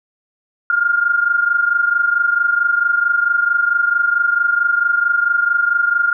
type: tone pair together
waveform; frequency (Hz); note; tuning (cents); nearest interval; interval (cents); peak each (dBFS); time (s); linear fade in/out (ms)
sine; 1403.5 / 1428; F6 / F6; +8 / +38; unison; 30; -14 / -18; 0.7-6.13; 2
effects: none